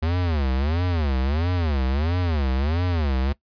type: tone with vibrato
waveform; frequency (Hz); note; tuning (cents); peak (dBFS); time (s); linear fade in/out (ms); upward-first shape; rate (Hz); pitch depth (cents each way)
square; 76.4; D#2; -31; -21; 0.02-3.33; 10; sine; 1.5; 290
effects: noise-tail reverb RT60 0.1 s tail -20 dB re dry + resampled to 11025 Hz